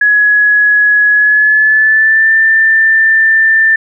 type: tone with pitch glide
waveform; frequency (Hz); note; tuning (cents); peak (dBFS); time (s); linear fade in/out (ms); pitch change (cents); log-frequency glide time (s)
sine; 1682 to 1782; G#6 to A6; +22 to +22; -5; 0.01-3.76; 5; +100; 1.11-2.32
effects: none